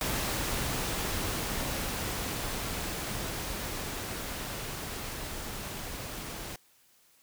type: noise with level ramp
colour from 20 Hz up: pink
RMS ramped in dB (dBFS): -31 to -40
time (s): 0.01-6.56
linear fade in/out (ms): 2
effects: white hiss -64 dBFS RMS until 7.22 s